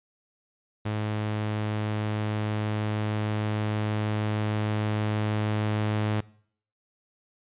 sawtooth tone with level ramp, 106.4 Hz, G#2, 42 cents sharp, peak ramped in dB -23 to -20 dBFS, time 0.85-6.21 s, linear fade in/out 10 ms, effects noise-tail reverb RT60 0.6 s tail -22 dB re dry + resampled to 8000 Hz

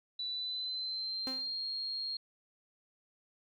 sine tone with pitch glide, 3963 to 4247 Hz, B7 to C8, +5 to +25 cents, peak -35 dBFS, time 0.19-2.17 s, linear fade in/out 5 ms, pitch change +120 cents, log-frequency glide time 0.29-1.65 s
sawtooth tone with exponential decay, 261.6 Hz, C4, in tune, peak -33 dBFS, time 1.27-1.55 s, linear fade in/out 0 ms, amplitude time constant 59 ms
effects none

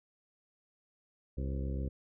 harmonic tone with a mistuned harmonic, 67.1 Hz, C2, 44 cents sharp, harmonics 1 / 2 / 3 / 4 / 5 / 6 / 7 / 8, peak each -34 / -40 / -44 / -46 / -48 / -50 / -51 / -52 dBFS, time 1.37-1.89 s, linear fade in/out 10 ms, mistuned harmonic 7, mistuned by +78 cents, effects none

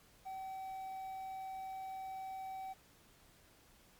triangle tone with quantisation, 764 Hz, G5, 45 cents flat, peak -40 dBFS, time 0.25-2.74 s, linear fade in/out 20 ms, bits 11, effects pink hiss -65 dBFS RMS until 3.99 s + MP3 96 kbps

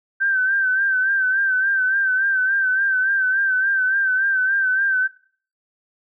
sine tone with vibrato, 1552 Hz, G6, 18 cents flat, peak -16 dBFS, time 0.2-5.08 s, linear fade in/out 20 ms, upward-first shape sine, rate 3.5 Hz, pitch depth 53 cents each way, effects noise-tail reverb RT60 0.5 s tail -22 dB re dry

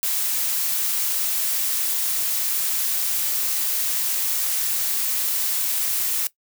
blue noise, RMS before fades -23 dBFS, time 0.03-6.27 s, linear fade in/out 0 ms, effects noise-tail reverb RT60 0.1 s tail -18 dB re dry

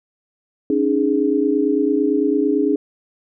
sine chord, C# suspended second, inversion none, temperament equal with one note detuned, 277.2 / 306.1 / 415.3 Hz, C#4 / D#4 / G#4, 0 / -28 / 0 cents, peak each -19 dBFS, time 0.7-2.76 s, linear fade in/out 2 ms, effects none

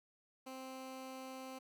15% pulse tone, 261.8 Hz, C4, 1 cent sharp, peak -40 dBFS, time 0.46-1.59 s, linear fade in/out 10 ms, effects none

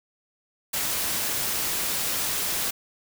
white noise, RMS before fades -27 dBFS, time 0.73-2.71 s, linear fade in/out 10 ms, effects none

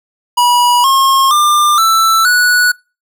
square tone with pitch steps, 971 / 1077.4 / 1195.4 / 1326.4 / 1471.8 Hz, B5 / C#6 / D6 / E6 / F#6, -30 / -50 / +30 / +10 / -10 cents, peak -8 dBFS, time 0.37-2.72 s, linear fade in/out 10 ms, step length 470 ms, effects noise-tail reverb RT60 0.3 s tail -24 dB re dry

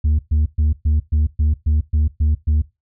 sine tone bursts, 76 Hz, D#2, 40 cents flat, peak -10 dBFS, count 10, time 0.04-2.62 s, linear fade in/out 10 ms, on 150 ms, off 120 ms, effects noise-tail reverb RT60 0.2 s tail -18 dB re dry + tanh soft clip ceiling -12 dBFS

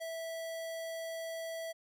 square tone, 656 Hz, E5, 9 cents flat, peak -39 dBFS, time 0-1.73 s, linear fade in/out 20 ms, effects none

